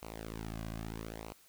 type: tone with flanger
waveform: sawtooth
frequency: 55 Hz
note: A1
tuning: in tune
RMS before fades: -43 dBFS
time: 0.02-1.33 s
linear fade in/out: 5 ms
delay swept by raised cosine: 0.57 to 2.27 ms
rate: 0.77 Hz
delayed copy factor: -0.8
effects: white hiss -63 dBFS RMS until 1.48 s